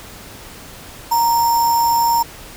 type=tone with sample-and-hold; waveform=sine; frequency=932.3 Hz; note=A#5; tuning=in tune; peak=-12 dBFS; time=1.11-2.23 s; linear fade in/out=10 ms; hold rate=6300 Hz; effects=pink hiss -37 dBFS RMS until 2.56 s